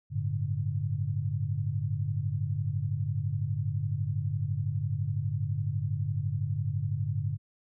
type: chord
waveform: sine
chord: G suspended second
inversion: none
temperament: equal with one note detuned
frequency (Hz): 98 / 110 / 143.73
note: G2 / A2 / D3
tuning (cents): 0 / 0 / -37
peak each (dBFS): -32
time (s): 0.1-7.38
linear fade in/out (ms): 50
effects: none